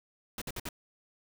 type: noise bursts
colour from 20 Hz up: pink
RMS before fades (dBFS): -38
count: 4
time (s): 0.38-0.689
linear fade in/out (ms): 2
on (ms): 36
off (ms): 55
effects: none